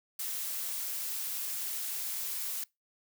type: noise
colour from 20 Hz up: blue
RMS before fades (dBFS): -36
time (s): 0.19-2.64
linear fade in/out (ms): 5
effects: noise-tail reverb RT60 0.2 s tail -23 dB re dry